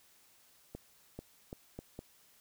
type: accelerating click train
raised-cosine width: 2 ms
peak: -29 dBFS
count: 5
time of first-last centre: 0.75-1.991 s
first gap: 440 ms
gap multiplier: 0.77
effects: white hiss -65 dBFS RMS until 2.4 s

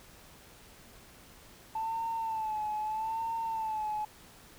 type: tone with vibrato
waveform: sine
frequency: 880 Hz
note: A5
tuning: in tune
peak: -30 dBFS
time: 1.75-4.05 s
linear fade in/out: 5 ms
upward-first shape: sine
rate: 0.79 Hz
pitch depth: 60 cents each way
effects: tanh soft clip ceiling -27 dBFS + pink hiss -55 dBFS RMS until 4.58 s

